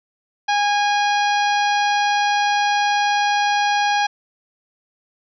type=harmonic tone; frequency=821 Hz; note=G#5; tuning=20 cents flat; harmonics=1 / 2 / 3 / 4 / 5 / 6 / 7; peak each=-17 / -23 / -27 / -29 / -31 / -33 / -34 dBFS; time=0.48-4.07 s; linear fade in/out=10 ms; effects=none